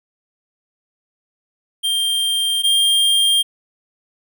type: tone pair in turn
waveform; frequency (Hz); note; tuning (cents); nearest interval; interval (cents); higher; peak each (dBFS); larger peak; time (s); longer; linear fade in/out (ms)
square; 3181 / 3201; G7 / G7; +25 / +36; unison; 11; second; -17 / -13; second; 1.83-2.63 / 2.63-3.43; neither; 20
effects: none